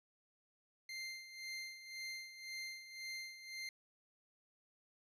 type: tone with tremolo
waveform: 25% pulse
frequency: 2093 Hz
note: C7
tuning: in tune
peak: -39 dBFS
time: 0.89-3.69 s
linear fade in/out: 2 ms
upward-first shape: sine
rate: 1.9 Hz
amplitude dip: 70%
effects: low-pass 10000 Hz 12 dB/octave